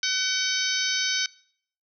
harmonic tone with a mistuned harmonic, 755 Hz, F#5, 35 cents sharp, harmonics 2 / 3 / 4 / 5 / 6 / 7 / 8, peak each -31 / -31 / -31 / -31 / -31 / -31 / -31 dBFS, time 0.03-1.26 s, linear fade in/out 2 ms, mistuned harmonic 4, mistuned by +37 cents, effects noise-tail reverb RT60 0.6 s tail -23 dB re dry

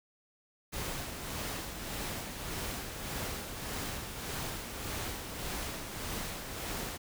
pink noise with tremolo, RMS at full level -37 dBFS, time 0.72-6.98 s, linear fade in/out 20 ms, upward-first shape sine, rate 1.7 Hz, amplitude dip 45%, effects none

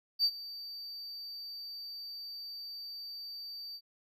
triangle tone with ADSR envelope, 4624 Hz, D8, 28 cents flat, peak -20 dBFS, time 0.19-3.81 s, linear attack 53 ms, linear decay 58 ms, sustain -20 dB, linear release 59 ms, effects tanh soft clip ceiling -21 dBFS

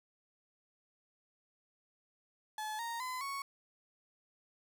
35% pulse tone with pitch steps, 859 / 930 / 1016 / 1109 Hz, A5 / A#5 / B5 / C#6, -42 / -4 / +49 / 0 cents, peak -36 dBFS, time 2.58-3.42 s, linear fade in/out 2 ms, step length 210 ms, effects none

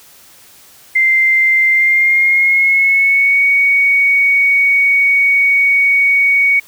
sine tone with pitch glide, 2087 to 2237 Hz, C7 to C#7, -5 to +15 cents, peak -8 dBFS, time 0.95-6.6 s, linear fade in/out 10 ms, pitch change +120 cents, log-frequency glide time 1.7-3.42 s, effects white hiss -43 dBFS RMS until 6.67 s

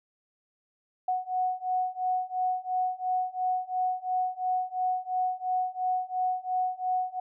sine beating tone pair, 736 / 738.9 Hz, F#5 / F#5, -9 / -3 cents, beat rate 2.9 Hz, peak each -30 / -29 dBFS, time 1.08-7.2 s, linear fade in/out 5 ms, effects none

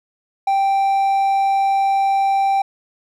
triangle tone, 784 Hz, G5, in tune, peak -12 dBFS, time 0.47-2.62 s, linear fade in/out 5 ms, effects none

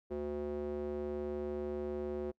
square tone with band-pass filter, 73.42 Hz, D2, in tune, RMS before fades -38 dBFS, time 0.1-2.32 s, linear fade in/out 20 ms, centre 410 Hz, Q 3.5, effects noise-tail reverb RT60 0.1 s tail -26 dB re dry

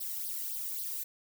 violet noise with flanger, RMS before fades -37 dBFS, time 0-1.04 s, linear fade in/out 10 ms, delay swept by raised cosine 0.2 to 1.07 ms, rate 3.7 Hz, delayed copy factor +0.9, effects none

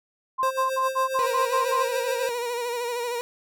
sine tone bursts, 1046.5 Hz, C6, in tune, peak -21 dBFS, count 8, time 0.38-1.84 s, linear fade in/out 20 ms, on 130 ms, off 60 ms
square tone with tremolo, 528 Hz, C5, 16 cents sharp, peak -25 dBFS, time 0.43-2.29 s, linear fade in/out 0 ms, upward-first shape sine, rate 7.3 Hz, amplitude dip 60%
30% pulse tone with vibrato, 480.1 Hz, B4, 49 cents flat, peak -24 dBFS, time 1.19-3.21 s, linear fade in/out 0 ms, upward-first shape sine, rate 13 Hz, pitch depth 50 cents each way
effects none

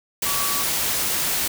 sine tone in noise, 1140 Hz, C#6, 48 cents sharp, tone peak -29 dBFS, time 0.26-0.63 s, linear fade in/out 5 ms, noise white, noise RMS -23 dBFS, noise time 0.22-1.48 s, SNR -9 dB, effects none

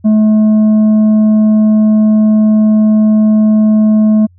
sine tone with tanh clipping, 215.2 Hz, A3, 38 cents flat, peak -6 dBFS, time 0.04-4.27 s, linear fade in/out 20 ms, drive 5 dB, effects added 89 Hz sine -41 dBFS peak until 4.38 s

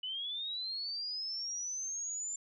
sine linear sweep, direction up, 2960 to 7210 Hz, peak -36 dBFS, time 0.03-2.36 s, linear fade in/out 5 ms, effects none

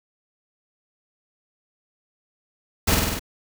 pink noise with echo, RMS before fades -19 dBFS, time 2.87-2.95 s, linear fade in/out 10 ms, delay 49 ms, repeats 5, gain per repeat -2 dB, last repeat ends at 3.195 s, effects none

